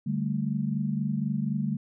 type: chord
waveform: sine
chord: D suspended fourth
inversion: none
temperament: equal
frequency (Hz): 146.83 / 196 / 220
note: D3 / G3 / A3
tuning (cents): 0 / 0 / 0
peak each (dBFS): -30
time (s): 0.06-1.77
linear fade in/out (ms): 10
effects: none